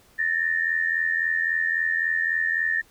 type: tone pair together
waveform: sine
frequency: 1760 / 1843.7 Hz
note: A6 / A#6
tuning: 0 / -20 cents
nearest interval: minor second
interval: 80 cents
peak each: -24 dBFS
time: 0.18-2.82 s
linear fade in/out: 20 ms
effects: pink hiss -57 dBFS RMS until 2.9 s